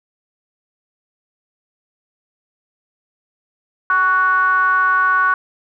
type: ring-modulated tone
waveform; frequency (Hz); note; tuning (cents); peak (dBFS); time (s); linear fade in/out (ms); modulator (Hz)
triangle; 179.1; F3; +44; -7; 3.9-5.34; 2; 1300
effects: none